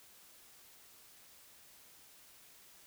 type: silence
effects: white hiss -60 dBFS RMS until 2.86 s